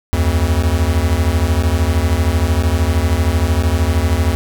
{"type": "beating tone pair", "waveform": "square", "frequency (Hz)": [75, 88], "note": ["D2", "F2"], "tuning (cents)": [37, 14], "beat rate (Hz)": 13, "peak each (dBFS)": -16, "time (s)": [0.13, 4.35], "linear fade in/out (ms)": 0, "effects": []}